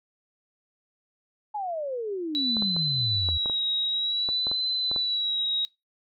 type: exponential sweep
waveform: sine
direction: down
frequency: 864 to 75.7 Hz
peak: -28 dBFS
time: 1.54-3.38 s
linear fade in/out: 10 ms
type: tone with vibrato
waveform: sine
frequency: 3923 Hz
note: B7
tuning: 12 cents flat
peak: -24 dBFS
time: 2.35-5.65 s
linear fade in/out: 0 ms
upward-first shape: sine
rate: 0.54 Hz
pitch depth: 52 cents each way
type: clicks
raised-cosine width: 1 ms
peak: -22 dBFS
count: 11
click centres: 2.568 / 2.623 / 2.765 / 3.288 / 3.459 / 3.498 / 4.289 / 4.469 / 4.515 / 4.914 / 4.962 s
effects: noise-tail reverb RT60 0.2 s tail -21 dB re dry